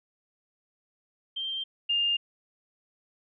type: tone pair in turn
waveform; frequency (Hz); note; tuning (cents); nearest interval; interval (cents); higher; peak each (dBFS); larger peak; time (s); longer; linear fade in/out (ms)
sine; 3156 / 2812; G7 / F7; +11 / +11; major second; 200; first; -30 / -23; second; 1.36-1.64 / 1.89-2.17; neither; 10
effects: none